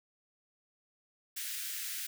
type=high-pass noise; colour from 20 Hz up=white; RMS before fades=-39 dBFS; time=1.36-2.07 s; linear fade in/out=10 ms; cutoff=1500 Hz; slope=48 dB/octave; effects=none